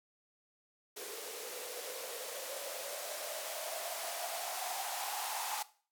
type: noise with band-pass filter sweep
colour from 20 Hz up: violet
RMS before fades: -41 dBFS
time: 0.96-5.63 s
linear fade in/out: 10 ms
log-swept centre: 430 to 850 Hz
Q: 8.5
effects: noise-tail reverb RT60 0.4 s tail -17 dB re dry